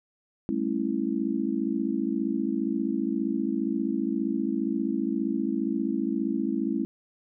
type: chord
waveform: sine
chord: A dominant seventh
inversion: third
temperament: just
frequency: 198 / 220 / 275 / 330 Hz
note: G3 / A3 / C#4 / E4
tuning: +18 / 0 / -14 / +2 cents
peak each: -33 / -30 / -29 / -30 dBFS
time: 0.49-6.85 s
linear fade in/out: 0 ms
effects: none